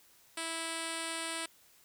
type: tone with low-pass filter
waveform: 5% pulse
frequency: 328.2 Hz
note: E4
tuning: 8 cents flat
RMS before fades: -38 dBFS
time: 0.37-1.46 s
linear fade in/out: 5 ms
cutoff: 8500 Hz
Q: 3.5
effects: white hiss -63 dBFS RMS until 1.84 s